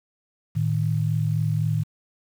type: tone pair together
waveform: sine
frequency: 110.6 / 154.5 Hz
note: A2 / D#3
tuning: +9 / -12 cents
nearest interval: tritone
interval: 579 cents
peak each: -23 dBFS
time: 0.55-1.84 s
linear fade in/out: 20 ms
effects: 8-bit